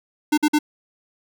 square tone bursts, 300 Hz, D4, 37 cents sharp, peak -15 dBFS, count 3, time 0.32-0.589 s, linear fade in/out 10 ms, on 57 ms, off 49 ms, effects none

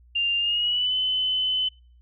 sine tone with pitch glide, 2794 to 3029 Hz, F7 to F#7, 0 to +40 cents, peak -21 dBFS, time 0.15-1.69 s, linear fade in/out 10 ms, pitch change +140 cents, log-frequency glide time 0.38-0.95 s, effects noise-tail reverb RT60 0.5 s tail -25 dB re dry + added 60 Hz sine -51 dBFS peak until 2.01 s

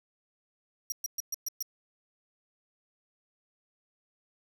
sawtooth tone bursts, 5700 Hz, F8, 34 cents sharp, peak -28 dBFS, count 6, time 0.9-1.626 s, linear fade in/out 2 ms, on 21 ms, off 120 ms, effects none

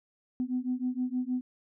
sine beating tone pair, 248.8 / 255.2 Hz, B3 / C4, +13 / -43 cents, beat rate 6.4 Hz, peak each -31 dBFS, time 0.4-1.41 s, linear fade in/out 0 ms, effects tanh soft clip ceiling -21 dBFS

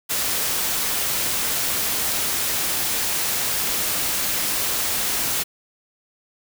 white noise, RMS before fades -23 dBFS, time 0.09-5.44 s, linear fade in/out 20 ms, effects none

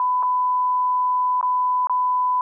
sine tone with dropouts, 1000 Hz, B5, 21 cents sharp, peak -17 dBFS, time 0-2.41 s, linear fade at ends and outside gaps 1 ms, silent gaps 0.227-0.231 / 1.412-1.428 / 1.871-1.896 s, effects none

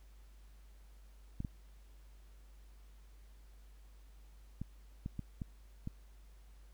clicks, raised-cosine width 5 ms, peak -27 dBFS, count 7, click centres 1.404 / 1.448 / 4.616 / 5.061 / 5.193 / 5.418 / 5.874 s, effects added 50 Hz sine -55 dBFS peak until 6.73 s + pink hiss -70 dBFS RMS until 6.73 s

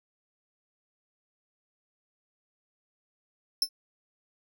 40% pulse tone with exponential decay, 5310 Hz, E8, 12 cents sharp, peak -17 dBFS, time 3.62-3.69 s, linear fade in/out 2 ms, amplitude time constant 15 ms, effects none

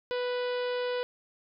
harmonic tone, 493.9 Hz, B4, in tune, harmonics 1 / 2 / 3 / 4 / 5 / 6 / 7 / 8 / 9 / 10, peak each -29 / -40 / -41 / -46 / -47 / -45 / -48 / -49 / -52 / -54 dBFS, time 0.11-1.03 s, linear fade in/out 0 ms, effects none

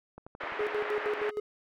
click train, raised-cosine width 1 ms, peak -31 dBFS, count 6, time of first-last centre 0.18-0.607 s, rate 11.7 Hz
white band-pass noise, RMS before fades -37 dBFS, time 0.4-1.31 s, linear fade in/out 10 ms, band 350 to 2100 Hz, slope 24 dB/octave
triangle tone with tremolo, 420 Hz, G#4, 19 cents sharp, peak -26 dBFS, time 0.59-1.4 s, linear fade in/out 5 ms, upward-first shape square, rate 6.4 Hz, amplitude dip 75%
effects none

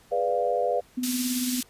sine chord, G# diminished seventh, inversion none, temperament equal, 415.3 / 493.9 / 587.3 / 698.5 Hz, G#4 / B4 / D5 / F5, 0 / 0 / 0 / 0 cents, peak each -32 / -26 / -28 / -27 dBFS, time 0.11-0.81 s, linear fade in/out 20 ms
sine tone with tremolo, 250.6 Hz, B3, 25 cents sharp, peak -24 dBFS, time 0.97-1.61 s, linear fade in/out 10 ms, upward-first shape sine, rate 18 Hz, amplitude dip 45%
pink high-pass noise, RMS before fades -31 dBFS, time 1.03-1.63 s, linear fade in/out 5 ms, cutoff 4200 Hz, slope 12 dB/octave
effects pink hiss -57 dBFS RMS until 1.69 s + resampled to 32000 Hz

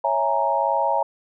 sine chord, A# half-diminished seventh, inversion first, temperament equal, 554.4 / 659.3 / 830.6 / 932.3 Hz, C#5 / E5 / G#5 / A#5, 0 / 0 / 0 / 0 cents, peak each -25 / -25 / -24 / -22 dBFS, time 0.04-1.03 s, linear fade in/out 5 ms, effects none

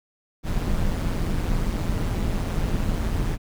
brown noise with amplitude modulation, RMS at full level -21 dBFS, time 0.43-3.38 s, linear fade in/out 50 ms, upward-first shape sine, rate 172 Hz, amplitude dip 65%, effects none

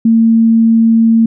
sine tone, 226.7 Hz, A#3, 48 cents flat, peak -5 dBFS, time 0.05-1.26 s, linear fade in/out 5 ms, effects none

